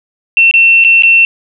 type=tone with dropouts; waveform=sine; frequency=2700 Hz; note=E7; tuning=41 cents sharp; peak=-3 dBFS; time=0.37-1.25 s; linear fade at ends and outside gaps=1 ms; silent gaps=0.512-0.539 / 0.84-0.847 / 1.023-1.034 s; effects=none